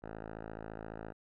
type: tone with low-pass filter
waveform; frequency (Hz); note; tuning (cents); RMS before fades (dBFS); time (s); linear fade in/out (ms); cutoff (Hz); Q
5% pulse; 54.5; A1; -16; -45; 0.02-1.13; 20; 1200; 1.8
effects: none